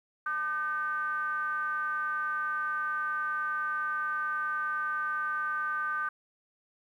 triangle ring-modulated tone, 164.81 Hz, E3, in tune, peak -24 dBFS, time 0.26-6.09 s, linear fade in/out 5 ms, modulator 1370 Hz, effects 11-bit

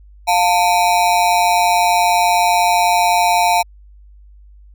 square ring-modulated tone, 798 Hz, G5, 31 cents sharp, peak -9 dBFS, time 0.27-3.63 s, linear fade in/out 20 ms, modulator 94.2 Hz, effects added 50 Hz sine -40 dBFS peak until 4.74 s

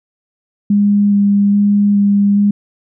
sine tone with vibrato, 202.9 Hz, G#3, 40 cents flat, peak -8 dBFS, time 0.7-2.51 s, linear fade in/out 5 ms, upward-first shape square, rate 1.2 Hz, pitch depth 9 cents each way, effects none

